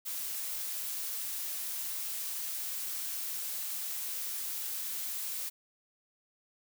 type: noise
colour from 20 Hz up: blue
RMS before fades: -37 dBFS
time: 0.05-5.5 s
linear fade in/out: 20 ms
effects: none